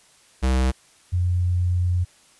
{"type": "tone pair in turn", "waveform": ["square", "sine"], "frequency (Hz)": [64.6, 89.14], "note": ["C2", "F2"], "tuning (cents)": [-21, 36], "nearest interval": "tritone", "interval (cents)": 557, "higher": "second", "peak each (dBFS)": -18, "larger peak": "neither", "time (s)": [[0.42, 0.72], [1.12, 2.05]], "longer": "second", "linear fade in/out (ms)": 20, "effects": ["white hiss -55 dBFS RMS until 2.39 s", "resampled to 24000 Hz"]}